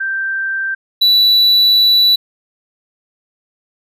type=tone pair in turn; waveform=sine / triangle; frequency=1568 / 3951 Hz; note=G6 / B7; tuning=0 / 0 cents; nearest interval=octave + major third; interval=1600 cents; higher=second; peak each=-16 / -6 dBFS; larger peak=second; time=0-0.75 / 1.01-2.16 s; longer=second; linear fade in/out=10 ms; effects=none